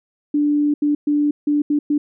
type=tone bursts at uneven times; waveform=sine; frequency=293.7 Hz; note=D4; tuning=in tune; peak=-14 dBFS; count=6; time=0.34-0.74 / 0.82-0.95 / 1.07-1.31 / 1.47-1.62 / 1.7-1.79 / 1.9-1.98 s; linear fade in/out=5 ms; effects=none